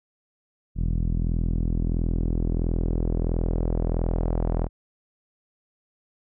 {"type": "tone with low-pass filter sweep", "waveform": "sawtooth", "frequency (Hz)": 41.49, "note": "E1", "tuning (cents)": 12, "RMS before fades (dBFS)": -24, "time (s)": [0.75, 4.69], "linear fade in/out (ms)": 50, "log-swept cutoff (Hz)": [180, 750], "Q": 1.3, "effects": []}